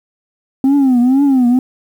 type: tone with vibrato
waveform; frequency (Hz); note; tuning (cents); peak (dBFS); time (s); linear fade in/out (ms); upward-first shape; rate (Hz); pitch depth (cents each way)
sine; 261.6; C4; 0; -5; 0.64-1.59; 2; triangle; 2.1; 170
effects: tanh soft clip ceiling -7 dBFS + 7-bit